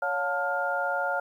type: tone cluster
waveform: sine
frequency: 560 / 714 / 885 / 1409 Hz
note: C#5 / F5 / A5 / F6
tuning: +18 / +38 / +10 / +15 cents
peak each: -31 / -31 / -33 / -29 dBFS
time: 0.02-1.2 s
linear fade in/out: 5 ms
effects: 10-bit